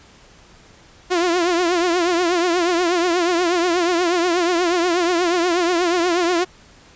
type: tone with vibrato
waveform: sawtooth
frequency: 349.2 Hz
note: F4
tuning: in tune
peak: -12 dBFS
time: 1.1-6.45 s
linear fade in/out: 20 ms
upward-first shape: triangle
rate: 8.3 Hz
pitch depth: 110 cents each way
effects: pink hiss -48 dBFS RMS until 6.95 s + resampled to 16000 Hz